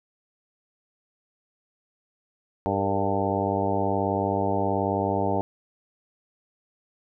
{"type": "harmonic tone with a mistuned harmonic", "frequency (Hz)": 98.7, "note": "G2", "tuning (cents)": 12, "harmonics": [1, 2, 3, 4, 5, 6, 7, 8, 9], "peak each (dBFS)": [-31, -31, -31, -31, -31, -31, -31, -31, -31], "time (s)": [2.66, 5.41], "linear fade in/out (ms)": 0, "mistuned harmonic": 5, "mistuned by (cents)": -63, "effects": []}